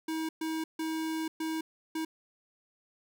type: tone bursts at uneven times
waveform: square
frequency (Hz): 319.4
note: D#4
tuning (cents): +45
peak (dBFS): -32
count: 5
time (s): 0.08-0.29 / 0.41-0.64 / 0.79-1.28 / 1.4-1.61 / 1.95-2.05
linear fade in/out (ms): 5
effects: 11-bit